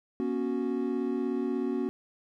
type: chord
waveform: triangle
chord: B suspended second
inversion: none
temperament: equal with one note detuned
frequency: 240.6 / 277.2 / 370 Hz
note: B3 / C#4 / F#4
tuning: -45 / 0 / 0 cents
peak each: -30 dBFS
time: 0.2-1.89 s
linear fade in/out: 0 ms
effects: none